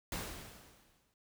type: noise with exponential decay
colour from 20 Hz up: pink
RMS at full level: -38 dBFS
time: 0.12-1.14 s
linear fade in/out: 2 ms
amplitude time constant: 220 ms
effects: none